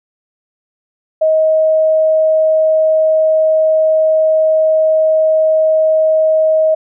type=tone; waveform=sine; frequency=631 Hz; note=D#5; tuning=24 cents sharp; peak=-8 dBFS; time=1.21-6.75 s; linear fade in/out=10 ms; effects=none